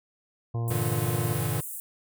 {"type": "harmonic tone", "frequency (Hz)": 116.54, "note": "A#2", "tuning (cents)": 0, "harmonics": [1, 2, 3, 4, 5, 6, 7, 8, 9], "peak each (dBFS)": [-26, -44, -41, -42, -52, -43, -51, -52, -47], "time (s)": [0.54, 1.35], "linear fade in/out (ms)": 10}
{"type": "high-pass noise", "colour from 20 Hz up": "pink", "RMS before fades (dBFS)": -37, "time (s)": [0.68, 1.8], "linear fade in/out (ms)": 0, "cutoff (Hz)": 8200, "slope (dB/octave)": 48}
{"type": "chord", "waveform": "square", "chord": "E half-diminished seventh", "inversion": "first", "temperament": "equal", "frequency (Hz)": [98, 116.54, 146.83, 164.81], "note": ["G2", "Bb2", "D3", "E3"], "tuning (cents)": [0, 0, 0, 0], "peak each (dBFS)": [-34, -31, -32, -36], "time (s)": [0.7, 1.61], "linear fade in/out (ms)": 10}
{"effects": []}